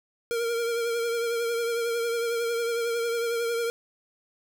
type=tone with vibrato; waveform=square; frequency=466.2 Hz; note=A#4; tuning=in tune; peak=-26 dBFS; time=0.31-3.7 s; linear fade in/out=0 ms; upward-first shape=triangle; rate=11 Hz; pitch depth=38 cents each way; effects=none